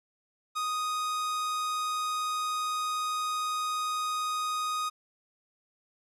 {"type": "tone", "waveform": "45% pulse", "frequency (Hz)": 1244.5, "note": "D#6", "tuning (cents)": 0, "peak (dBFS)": -29, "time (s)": [0.55, 4.9], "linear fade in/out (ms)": 20, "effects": ["low-pass 11000 Hz 12 dB/octave", "11-bit"]}